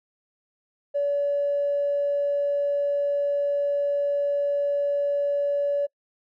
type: tone with tanh clipping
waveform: triangle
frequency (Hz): 571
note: D5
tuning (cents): -49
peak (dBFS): -21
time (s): 0.94-5.87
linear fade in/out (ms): 20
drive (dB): 4
effects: noise-tail reverb RT60 0.1 s tail -24 dB re dry